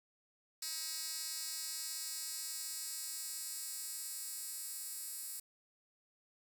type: tone with high-pass filter sweep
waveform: 10% pulse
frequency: 318.6 Hz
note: D#4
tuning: 41 cents sharp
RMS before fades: -43 dBFS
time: 0.62-5.4 s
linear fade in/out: 5 ms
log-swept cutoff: 5500 to 9400 Hz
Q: 1.2
effects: none